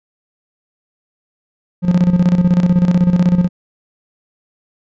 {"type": "tone with tremolo", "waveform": "triangle", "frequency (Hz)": 177.6, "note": "F3", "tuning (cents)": 29, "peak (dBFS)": -5, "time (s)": [1.82, 3.49], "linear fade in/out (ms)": 50, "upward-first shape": "square", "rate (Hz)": 16, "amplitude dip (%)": 65, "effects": ["resampled to 16000 Hz"]}